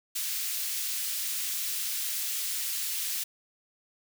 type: high-pass noise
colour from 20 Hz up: white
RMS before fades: -32 dBFS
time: 0.15-3.24 s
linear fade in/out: 10 ms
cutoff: 2500 Hz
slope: 12 dB/octave
effects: none